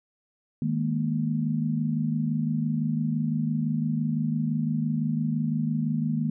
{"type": "chord", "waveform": "sine", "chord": "D# suspended fourth", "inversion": "none", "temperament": "just", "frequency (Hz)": [155.56, 207.4, 233.3], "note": ["D#3", "G#3", "A#3"], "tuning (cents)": [0, -2, 2], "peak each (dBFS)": [-27, -31, -27], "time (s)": [0.62, 6.3], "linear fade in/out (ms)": 2, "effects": []}